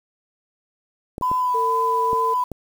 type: clicks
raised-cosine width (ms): 2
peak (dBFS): -17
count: 5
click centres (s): 1.181 / 1.212 / 1.315 / 2.131 / 2.517
type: tone with vibrato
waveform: sine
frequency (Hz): 1001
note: B5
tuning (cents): +23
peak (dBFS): -18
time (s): 1.22-2.44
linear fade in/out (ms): 5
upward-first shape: sine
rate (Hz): 2.2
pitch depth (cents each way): 14
type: tone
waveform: sine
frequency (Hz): 452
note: A4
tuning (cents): +47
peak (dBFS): -24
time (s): 1.54-2.34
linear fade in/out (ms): 10
effects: 7-bit